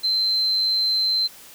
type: tone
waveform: sine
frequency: 4099 Hz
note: C8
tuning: 36 cents flat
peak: -18 dBFS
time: 0.03-1.28 s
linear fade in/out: 20 ms
effects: white hiss -45 dBFS RMS until 1.54 s